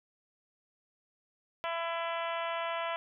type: harmonic tone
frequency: 334.4 Hz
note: E4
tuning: 25 cents sharp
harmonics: 2 / 3 / 4 / 5 / 6 / 7 / 8 / 9 / 10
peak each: -36 / -37 / -40 / -45 / -44 / -45 / -47 / -46 / -50 dBFS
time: 1.64-2.96 s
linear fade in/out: 0 ms
effects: none